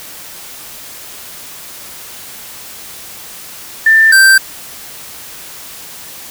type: tone pair in turn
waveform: sine / square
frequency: 1783 / 1565.4 Hz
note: A6 / G6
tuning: +22 / -3 cents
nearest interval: major second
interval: 225 cents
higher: first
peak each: -4 dBFS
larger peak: neither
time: 3.86-4.12 / 4.12-4.38 s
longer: neither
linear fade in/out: 5 ms
effects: white hiss -31 dBFS RMS until 6.3 s